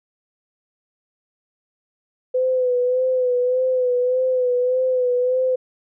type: tone with vibrato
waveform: sine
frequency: 504 Hz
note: B4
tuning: 35 cents sharp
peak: -16 dBFS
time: 2.34-5.56 s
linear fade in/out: 10 ms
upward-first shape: sine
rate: 1.7 Hz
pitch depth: 40 cents each way
effects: none